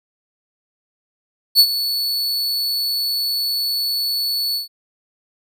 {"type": "tone with ADSR envelope", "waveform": "45% pulse", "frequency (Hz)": 4435, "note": "C#8", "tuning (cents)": 0, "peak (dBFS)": -5, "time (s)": [1.55, 4.68], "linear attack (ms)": 46, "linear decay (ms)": 63, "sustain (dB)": -13, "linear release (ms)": 130, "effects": []}